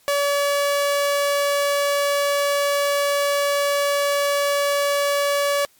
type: tone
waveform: sawtooth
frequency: 570 Hz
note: C#5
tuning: 48 cents sharp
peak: -14 dBFS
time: 0.08-5.65 s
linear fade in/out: 0 ms
effects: white hiss -57 dBFS RMS until 5.79 s + MP3 96 kbps